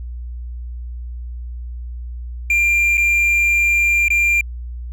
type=tone with dropouts; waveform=triangle; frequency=2385 Hz; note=D7; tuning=26 cents sharp; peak=-11 dBFS; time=2.5-4.41 s; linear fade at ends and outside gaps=2 ms; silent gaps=2.972-2.978 / 4.083-4.103 s; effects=added 60 Hz sine -26 dBFS peak until 4.92 s